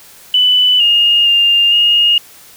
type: tone with pitch steps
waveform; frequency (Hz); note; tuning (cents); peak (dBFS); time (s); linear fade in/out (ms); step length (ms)
sine; 2990 / 2841 / 2805 / 2851; F#7 / F7 / F7 / F7; +17 / +29 / +7 / +35; -7; 0.34-2.18; 2; 460
effects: white hiss -40 dBFS RMS until 2.56 s